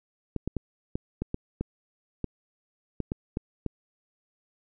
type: clicks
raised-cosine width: 3 ms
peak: -16 dBFS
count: 12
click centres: 0.363 / 0.476 / 0.567 / 0.955 / 1.22 / 1.344 / 1.61 / 2.243 / 3.003 / 3.119 / 3.371 / 3.663 s
effects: none